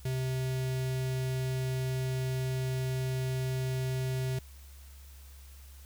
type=tone with notch filter; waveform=square; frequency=130 Hz; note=C3; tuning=11 cents flat; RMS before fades=-32 dBFS; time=0.05-4.39 s; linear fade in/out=5 ms; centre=1100 Hz; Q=1.4; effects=added 68 Hz sine -48 dBFS peak until 5.85 s + white hiss -58 dBFS RMS until 5.85 s